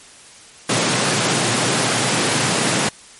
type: high-pass noise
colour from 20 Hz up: pink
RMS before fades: -18 dBFS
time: 0.69-2.89 s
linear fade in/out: 5 ms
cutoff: 110 Hz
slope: 96 dB/octave
effects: white hiss -43 dBFS RMS until 3.19 s + MP3 48 kbps